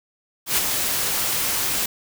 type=noise with ADSR envelope; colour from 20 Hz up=white; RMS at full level=-18 dBFS; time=0.46-1.86 s; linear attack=110 ms; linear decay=29 ms; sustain=-5 dB; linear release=7 ms; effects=none